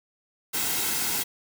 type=noise with comb filter; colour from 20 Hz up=white; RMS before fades=-27 dBFS; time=0.53-1.24 s; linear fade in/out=20 ms; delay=1.7 ms; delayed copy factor=-0.55; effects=none